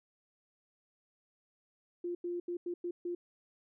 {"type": "tone bursts at uneven times", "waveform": "sine", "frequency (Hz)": 349.8, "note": "F4", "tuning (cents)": 3, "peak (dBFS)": -34, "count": 6, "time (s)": [[2.04, 2.15], [2.24, 2.4], [2.48, 2.57], [2.66, 2.74], [2.84, 2.91], [3.05, 3.15]], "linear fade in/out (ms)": 5, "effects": []}